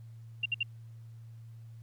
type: tone bursts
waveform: sine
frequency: 2776 Hz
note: F7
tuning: 11 cents flat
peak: -27 dBFS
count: 3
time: 0.43-0.631 s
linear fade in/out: 5 ms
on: 27 ms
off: 60 ms
effects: added 114 Hz sine -46 dBFS peak until 1.82 s + pink hiss -71 dBFS RMS until 1.82 s